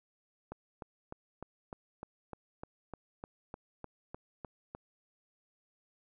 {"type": "click train", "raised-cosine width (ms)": 1, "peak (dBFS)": -28, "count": 15, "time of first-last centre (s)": [0.52, 4.75], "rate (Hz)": 3.31, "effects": []}